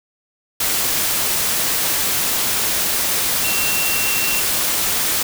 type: tone in noise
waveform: sine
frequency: 2726 Hz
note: F7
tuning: 43 cents flat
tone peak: -23 dBFS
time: 3.44-4.4 s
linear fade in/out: 5 ms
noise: white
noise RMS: -19 dBFS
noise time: 0.6-5.23 s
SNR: -7 dB
effects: none